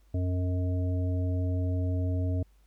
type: harmonic tone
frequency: 90.6 Hz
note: F#2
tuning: 36 cents flat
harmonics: 1 / 3 / 5 / 7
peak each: -26 / -35 / -43 / -41 dBFS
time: 0.14-2.43 s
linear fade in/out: 5 ms
effects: added 50 Hz sine -58 dBFS peak until 2.66 s + pink hiss -71 dBFS RMS until 2.66 s